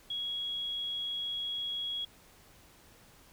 sine tone, 3322 Hz, G#7, in tune, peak -33 dBFS, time 0.1-2.05 s, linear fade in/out 5 ms, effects pink hiss -59 dBFS RMS until 3.32 s

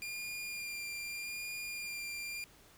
sawtooth tone with vibrato, 2402 Hz, D7, 38 cents sharp, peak -36 dBFS, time 0.02-2.44 s, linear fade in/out 0 ms, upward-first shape sine, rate 0.83 Hz, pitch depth 15 cents each way, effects pink hiss -61 dBFS RMS until 2.77 s

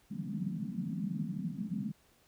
pink band-pass noise, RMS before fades -37 dBFS, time 0.1-1.92 s, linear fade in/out 10 ms, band 160 to 230 Hz, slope 48 dB/octave, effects pink hiss -67 dBFS RMS until 2.27 s

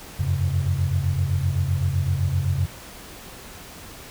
sine tone cluster, 87.9 / 95.7 / 135.8 Hz, F2 / G2 / C#3, +12 / -41 / -35 cents, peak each -24 dBFS, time 0.19-2.66 s, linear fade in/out 10 ms, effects pink hiss -41 dBFS RMS until 4.1 s

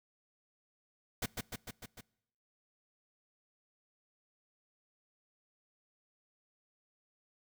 pink noise with echo, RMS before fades -35 dBFS, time 1.22-1.26 s, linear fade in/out 5 ms, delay 150 ms, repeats 5, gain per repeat -3 dB, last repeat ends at 2.01 s, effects noise-tail reverb RT60 0.8 s tail -24 dB re dry

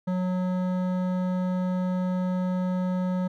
sine tone with hard clipping, 183 Hz, F#3, 19 cents flat, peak -26 dBFS, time 0.07-3.28 s, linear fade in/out 10 ms, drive 13 dB, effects none

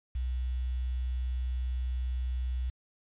sine tone with quantisation, 62.5 Hz, B1, 21 cents sharp, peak -29 dBFS, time 0.15-2.7 s, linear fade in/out 5 ms, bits 9, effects resampled to 8000 Hz

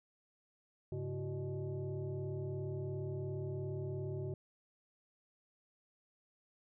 sine tone with frequency modulation, 138.59 Hz, C#3, in tune, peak -37 dBFS, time 0.92-4.34 s, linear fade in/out 2 ms, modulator 240 Hz, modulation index 1.3, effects none

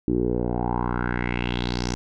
10% pulse tone with low-pass filter sweep, 60.3 Hz, B1, 41 cents flat, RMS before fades -25 dBFS, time 0.08-1.95 s, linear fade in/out 0 ms, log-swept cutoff 320 to 6200 Hz, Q 4, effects none

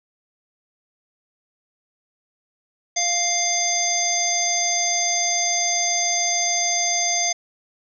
harmonic tone, 698.5 Hz, F5, in tune, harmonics 1 / 3 / 5 / 7 / 9, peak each -26 / -27 / -32 / -27 / -21 dBFS, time 2.96-7.33 s, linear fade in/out 10 ms, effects none

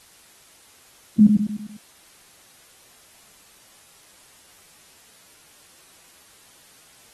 sine tone with echo, 210 Hz, G#3, 19 cents sharp, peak -7 dBFS, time 1.19-1.27 s, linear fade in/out 5 ms, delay 100 ms, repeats 5, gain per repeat -6 dB, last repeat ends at 1.77 s, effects white hiss -52 dBFS RMS until 7.13 s + AAC 32 kbps

